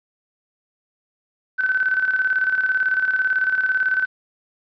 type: tone with tremolo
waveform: sine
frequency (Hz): 1522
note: F#6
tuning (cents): +48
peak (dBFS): -15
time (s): 1.58-4.06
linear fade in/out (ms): 20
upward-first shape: square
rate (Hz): 18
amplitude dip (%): 55
effects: resampled to 11025 Hz + 9-bit